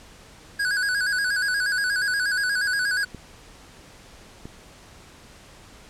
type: tone with vibrato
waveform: square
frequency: 1563 Hz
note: G6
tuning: 6 cents flat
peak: -22 dBFS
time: 0.59-3.05 s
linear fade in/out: 10 ms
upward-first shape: square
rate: 8.4 Hz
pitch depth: 81 cents each way
type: clicks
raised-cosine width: 3 ms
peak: -23 dBFS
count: 2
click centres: 3.147 / 4.455 s
effects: pink hiss -48 dBFS RMS until 5.89 s + low-pass 9000 Hz 12 dB/octave